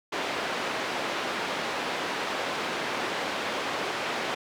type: band-pass noise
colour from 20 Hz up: pink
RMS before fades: -31 dBFS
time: 0.12-4.35 s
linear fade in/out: 10 ms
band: 370 to 3400 Hz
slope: 12 dB/octave
effects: none